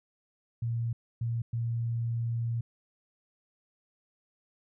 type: tone bursts at uneven times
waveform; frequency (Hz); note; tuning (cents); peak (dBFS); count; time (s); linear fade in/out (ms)
sine; 116.54; A#2; 0; -28; 3; 0.62-0.93 / 1.21-1.42 / 1.53-2.61; 5
effects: none